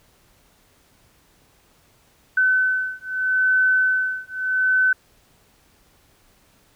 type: beating tone pair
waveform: sine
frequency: 1516 / 1516.79 Hz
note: F#6 / F#6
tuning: +42 / +43 cents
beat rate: 0.79 Hz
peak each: -20 dBFS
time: 2.37-4.93 s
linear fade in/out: 5 ms
effects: pink hiss -58 dBFS RMS until 6.75 s